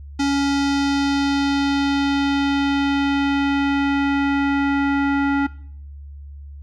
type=tone with low-pass filter sweep; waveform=square; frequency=280 Hz; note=C#4; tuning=18 cents sharp; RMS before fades=-19 dBFS; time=0.19-5.47 s; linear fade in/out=10 ms; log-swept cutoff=5800 to 1800 Hz; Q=1.5; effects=noise-tail reverb RT60 0.6 s tail -20 dB re dry + added 71 Hz sine -34 dBFS peak until 6.62 s